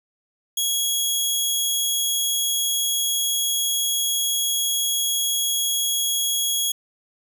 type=tone; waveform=15% pulse; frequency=3322 Hz; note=G#7; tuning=in tune; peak=-13 dBFS; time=0.57-6.72 s; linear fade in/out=5 ms; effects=none